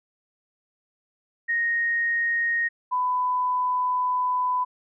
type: tone pair in turn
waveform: sine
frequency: 1864.7 / 999.8 Hz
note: A#6 / B5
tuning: 0 / +21 cents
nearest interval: major seventh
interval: 1079 cents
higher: first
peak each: -21 dBFS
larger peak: neither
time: 1.48-2.69 / 2.91-4.65 s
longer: second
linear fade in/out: 20 ms
effects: none